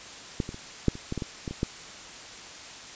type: clicks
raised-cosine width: 3 ms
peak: -13 / -22 / -27 / -7 / -26 / -17 / -18 / -18 / -19 / -22 / -12 dBFS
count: 11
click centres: 0.402 / 0.491 / 0.544 / 0.883 / 0.954 / 1.124 / 1.177 / 1.222 / 1.478 / 1.51 / 1.631 s
effects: white hiss -43 dBFS RMS until 2.95 s + resampled to 16000 Hz